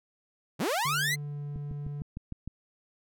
sawtooth linear sweep, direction up, 110 to 2100 Hz, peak -23 dBFS, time 0.59-1.16 s, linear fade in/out 20 ms
triangle tone with pitch glide, 146.83 to 144.98 Hz, D3 to D3, 0 to -22 cents, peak -32 dBFS, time 0.85-2.02 s, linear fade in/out 5 ms, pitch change -22 cents, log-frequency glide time 1.07-1.42 s
click train, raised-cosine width 5 ms, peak -25 dBFS, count 7, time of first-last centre 1.56-2.476 s, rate 6.55 Hz
effects none

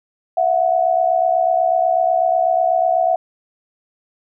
sine tone pair together, 665 / 733.1 Hz, E5 / F#5, +15 / -16 cents, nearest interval major second, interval 169 cents, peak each -16 dBFS, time 0.37-3.16 s, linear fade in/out 5 ms, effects none

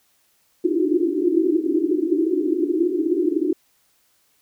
white band-pass noise, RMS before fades -20 dBFS, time 0.64-3.53 s, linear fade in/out 5 ms, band 300 to 370 Hz, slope 96 dB/octave, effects white hiss -63 dBFS RMS until 4.41 s

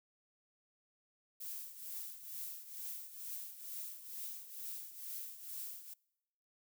violet noise with tremolo, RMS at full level -43 dBFS, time 1.4-5.94 s, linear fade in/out 10 ms, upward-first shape triangle, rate 2.2 Hz, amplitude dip 75%, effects noise-tail reverb RT60 0.9 s tail -25 dB re dry

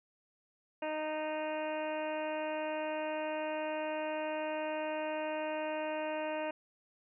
harmonic tone, 309 Hz, D#4, 12 cents flat, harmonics 1 / 2 / 3 / 4 / 5 / 6 / 7 / 8 / 9, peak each -42 / -36 / -41 / -52 / -48 / -50 / -54 / -48 / -49 dBFS, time 0.82-6.51 s, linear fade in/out 5 ms, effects none

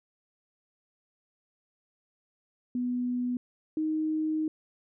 sine tone pair in turn, 246.9 / 312 Hz, B3 / D#4, 0 / +5 cents, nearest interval major third, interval 405 cents, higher second, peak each -27 / -26 dBFS, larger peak second, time 2.75-3.37 / 3.77-4.48 s, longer second, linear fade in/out 2 ms, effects none

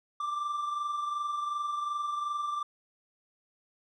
triangle tone pair together, 1177.3 / 1200 Hz, D6 / D6, +4 / +37 cents, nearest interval unison, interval 33 cents, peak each -29 / -39 dBFS, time 0.2-2.63 s, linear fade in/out 5 ms, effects resampled to 24000 Hz

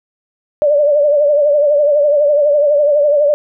sine tone with vibrato, 585 Hz, D5, 7 cents flat, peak -8 dBFS, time 0.62-3.34 s, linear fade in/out 0 ms, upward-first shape triangle, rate 12 Hz, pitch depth 78 cents each way, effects none

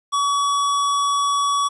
square tone, 1134 Hz, C#6, 39 cents sharp, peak -18 dBFS, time 0.12-1.69 s, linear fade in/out 20 ms, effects resampled to 24000 Hz + 9-bit

